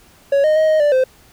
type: tone with pitch steps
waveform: triangle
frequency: 558 / 617 / 628 / 624 / 587 / 518 Hz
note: C#5 / D#5 / D#5 / D#5 / D5 / C5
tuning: +11 / -15 / +16 / +5 / -1 / -17 cents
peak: -9 dBFS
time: 0.32-1.04 s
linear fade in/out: 5 ms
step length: 120 ms
effects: pink hiss -49 dBFS RMS until 1.32 s